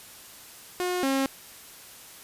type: tone pair in turn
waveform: sawtooth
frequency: 360.1 / 269.8 Hz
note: F#4 / C#4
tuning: -47 / -47 cents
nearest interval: perfect fourth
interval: 500 cents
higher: first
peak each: -22 / -19 dBFS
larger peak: second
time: 0.8-1.03 / 1.03-1.26 s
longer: neither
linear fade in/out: 0 ms
effects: white hiss -47 dBFS RMS until 2.23 s + resampled to 32000 Hz